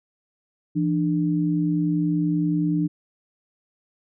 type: tone pair together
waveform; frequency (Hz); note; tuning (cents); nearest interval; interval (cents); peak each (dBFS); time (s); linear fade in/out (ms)
sine; 167.9 / 298.3; E3 / D4; +32 / +27; minor seventh; 995; -22; 0.75-2.88; 20
effects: none